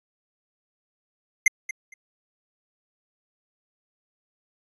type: tone with echo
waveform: square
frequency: 2093 Hz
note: C7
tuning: in tune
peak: -13 dBFS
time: 1.46-1.48 s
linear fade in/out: 5 ms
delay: 230 ms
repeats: 2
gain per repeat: -15 dB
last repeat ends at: 1.94 s
effects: resampled to 22050 Hz